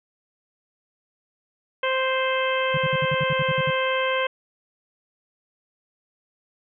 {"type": "harmonic tone", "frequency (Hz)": 523, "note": "C5", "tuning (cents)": -1, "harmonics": [1, 2, 3, 4, 5, 6], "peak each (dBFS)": [-24, -27, -29, -30, -31, -32], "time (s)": [1.83, 4.27], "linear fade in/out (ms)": 5}
{"type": "tone bursts", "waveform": "sine", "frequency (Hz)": 149.3, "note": "D3", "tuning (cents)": 29, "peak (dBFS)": -23, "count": 11, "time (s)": [2.74, 3.704], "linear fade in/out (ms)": 5, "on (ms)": 34, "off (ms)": 59}
{"effects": []}